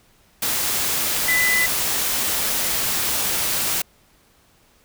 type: tone in noise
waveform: sine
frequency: 2000 Hz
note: B6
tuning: 21 cents sharp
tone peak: -17 dBFS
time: 1.28-1.66 s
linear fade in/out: 5 ms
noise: white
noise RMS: -22 dBFS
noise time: 0.42-3.82 s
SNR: +2 dB
effects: pink hiss -57 dBFS RMS until 4.84 s